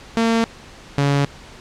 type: tone pair in turn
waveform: sawtooth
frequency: 228.1 / 141.43 Hz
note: A#3 / C#3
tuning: -37 / +35 cents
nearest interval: minor sixth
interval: 828 cents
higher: first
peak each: -11 dBFS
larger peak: neither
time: 0.17-0.44 / 0.98-1.25 s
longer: neither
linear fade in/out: 0 ms
effects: pink hiss -41 dBFS RMS until 1.6 s + low-pass 6000 Hz 12 dB/octave